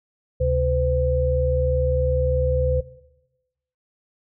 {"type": "tone cluster", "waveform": "sine", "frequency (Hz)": [71.5, 131.3, 509], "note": ["D2", "C3", "C5"], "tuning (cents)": [-46, 6, -48], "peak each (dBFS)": [-22, -25, -21], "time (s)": [0.4, 2.81], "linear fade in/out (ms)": 10, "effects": ["noise-tail reverb RT60 1.0 s tail -18 dB re dry"]}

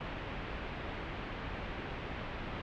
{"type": "low-pass noise", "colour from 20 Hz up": "pink", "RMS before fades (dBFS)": -41, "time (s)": [0, 2.62], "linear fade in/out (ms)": 10, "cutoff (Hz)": 3000, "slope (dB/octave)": 24, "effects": []}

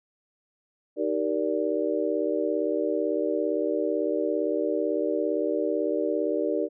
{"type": "chord", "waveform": "sine", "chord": "Eb major seventh", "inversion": "none", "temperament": "just", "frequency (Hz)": [311.1, 388.9, 466.7, 583.4], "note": ["Eb4", "G4", "Bb4", "D5"], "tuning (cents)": [0, -14, 2, -12], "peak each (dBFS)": -29, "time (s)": [0.96, 6.69], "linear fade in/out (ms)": 50, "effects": []}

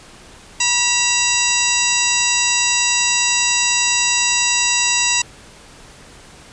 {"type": "harmonic tone with a mistuned harmonic", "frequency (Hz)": 970, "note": "B5", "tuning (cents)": -31, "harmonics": [1, 2, 3, 4, 5, 6, 7, 8], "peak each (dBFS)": [-25, -25, -20, -23, -24, -23, -24, -20], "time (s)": [0.6, 5.22], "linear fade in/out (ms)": 5, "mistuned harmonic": 3, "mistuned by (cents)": -99, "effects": ["pink hiss -42 dBFS RMS until 6.52 s", "resampled to 22050 Hz"]}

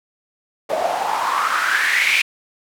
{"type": "noise with band-pass filter sweep", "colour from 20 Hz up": "white", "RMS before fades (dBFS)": -19, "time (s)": [0.69, 2.22], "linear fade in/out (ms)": 10, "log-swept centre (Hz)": [590, 2500], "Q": 6.1, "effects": []}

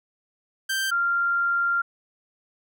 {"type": "tone pair in turn", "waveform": ["sawtooth", "sine"], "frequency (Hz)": [1568, 1389.3], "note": ["G6", "F6"], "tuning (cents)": [0, -9], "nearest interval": "major second", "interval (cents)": 209, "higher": "first", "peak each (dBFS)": -20, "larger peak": "neither", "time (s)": [[0.69, 0.91], [0.91, 1.82]], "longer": "second", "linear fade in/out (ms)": 10, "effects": []}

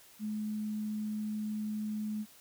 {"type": "tone", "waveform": "sine", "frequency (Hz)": 213, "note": "G#3", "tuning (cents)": 44, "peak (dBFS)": -33, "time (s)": [0.19, 2.26], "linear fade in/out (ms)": 50, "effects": ["white hiss -58 dBFS RMS until 2.4 s"]}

